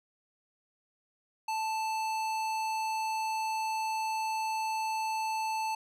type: tone with hard clipping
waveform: sine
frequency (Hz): 880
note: A5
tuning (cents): 0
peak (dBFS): -32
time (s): 1.48-5.75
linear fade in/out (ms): 5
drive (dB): 17
effects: none